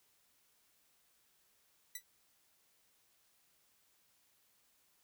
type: tone with exponential decay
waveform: 5% pulse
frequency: 1975.5 Hz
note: B6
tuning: in tune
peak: -28 dBFS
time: 1.95-2.03 s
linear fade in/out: 5 ms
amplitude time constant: 17 ms
effects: white hiss -73 dBFS RMS until 5.03 s